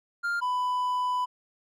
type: tone pair in turn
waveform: triangle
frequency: 1400 / 996.3 Hz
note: F6 / B5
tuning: +4 / +15 cents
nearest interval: tritone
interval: 589 cents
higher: first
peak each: -24 / -23 dBFS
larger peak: second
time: 0.23-0.41 / 0.41-1.26 s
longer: second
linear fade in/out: 20 ms
effects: none